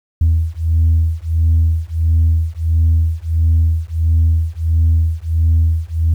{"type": "beating tone pair", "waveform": "sine", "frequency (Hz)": [80.6, 82.1], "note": ["E2", "E2"], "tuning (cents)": [-38, -6], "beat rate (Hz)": 1.5, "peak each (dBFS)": -13, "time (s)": [0.21, 6.14], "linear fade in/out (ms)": 5, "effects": ["tanh soft clip ceiling -6 dBFS", "8-bit"]}